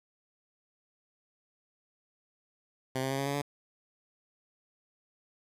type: tone with pitch steps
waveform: 10% pulse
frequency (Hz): 130.81 / 133.25 / 135.74 / 138.27 / 140.85 / 143.48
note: C3 / C3 / C#3 / C#3 / C#3 / D3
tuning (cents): 0 / +32 / -36 / -4 / +28 / -40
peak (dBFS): -22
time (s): 2.95-3.418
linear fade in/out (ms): 5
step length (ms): 78
effects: resampled to 32000 Hz + 10-bit